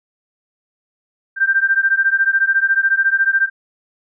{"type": "beating tone pair", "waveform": "sine", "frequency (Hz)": [1568, 1582], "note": ["G6", "G6"], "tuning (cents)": [0, 15], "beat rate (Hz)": 14, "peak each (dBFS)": [-15, -16], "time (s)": [1.36, 3.5], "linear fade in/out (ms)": 50, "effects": []}